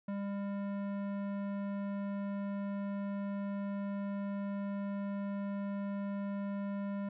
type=tone with tanh clipping; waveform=sine; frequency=200 Hz; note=G3; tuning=35 cents sharp; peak=-37 dBFS; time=0.08-7.09 s; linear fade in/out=5 ms; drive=16 dB; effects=none